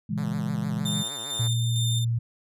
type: chord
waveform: sine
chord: A# half-diminished seventh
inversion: none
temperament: equal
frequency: 116.54 / 138.59 / 164.81 / 207.7 Hz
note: A#2 / C#3 / E3 / G#3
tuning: 0 / 0 / 0 / 0 cents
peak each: -34 / -33 / -30 / -29 dBFS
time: 0.09-1.03 s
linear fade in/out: 10 ms
type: tone with vibrato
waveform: 5% pulse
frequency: 127.5 Hz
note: C3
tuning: 44 cents flat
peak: -28 dBFS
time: 0.17-1.48 s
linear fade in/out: 10 ms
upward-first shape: sine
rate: 6.5 Hz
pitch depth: 250 cents each way
type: tone with tremolo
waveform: sawtooth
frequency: 3607 Hz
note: A7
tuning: 42 cents sharp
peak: -25 dBFS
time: 0.85-2.05 s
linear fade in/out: 10 ms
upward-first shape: square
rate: 2.2 Hz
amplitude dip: 40%
type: tone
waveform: sine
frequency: 116.6 Hz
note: A#2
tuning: 1 cent sharp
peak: -22 dBFS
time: 1.39-2.19 s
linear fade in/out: 10 ms
effects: resampled to 32000 Hz

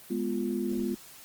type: chord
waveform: sine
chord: F diminished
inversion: first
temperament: equal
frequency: 207.7 / 246.9 / 349.2 Hz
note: Ab3 / Cb4 / F4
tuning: 0 / 0 / 0 cents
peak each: -32 dBFS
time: 0.1-0.95 s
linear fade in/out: 10 ms
effects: white hiss -50 dBFS RMS until 1.24 s + Opus 24 kbps

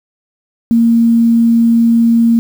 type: tone with quantisation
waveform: sine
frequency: 231.3 Hz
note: A#3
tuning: 13 cents flat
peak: -6 dBFS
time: 0.71-2.39 s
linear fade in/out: 0 ms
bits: 6
effects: none

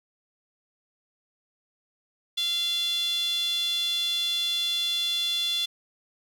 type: tone with high-pass filter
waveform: sawtooth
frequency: 690 Hz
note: F5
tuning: 21 cents flat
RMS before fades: -27 dBFS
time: 2.37-5.66 s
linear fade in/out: 10 ms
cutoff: 3500 Hz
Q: 9.1
effects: none

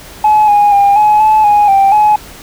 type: tone with pitch steps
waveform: sine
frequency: 852 / 824 / 804 / 845 / 863 / 829 / 785 / 845 Hz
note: G#5 / G#5 / G5 / G#5 / A5 / G#5 / G5 / G#5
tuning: +44 / -14 / +44 / +30 / -34 / -3 / +2 / +30 cents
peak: -3 dBFS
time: 0.24-2.16 s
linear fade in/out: 5 ms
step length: 240 ms
effects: tanh soft clip ceiling -2 dBFS + pink hiss -33 dBFS RMS until 2.42 s

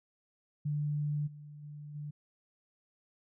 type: tone with level steps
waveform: sine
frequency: 147.8 Hz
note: D3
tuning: 11 cents sharp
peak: -30 / -46 / -43 / -38 dBFS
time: 0.65-2.11 s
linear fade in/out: 10 ms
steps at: 1.26 / 1.62 / 1.94 s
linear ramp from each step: 20 ms
effects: none

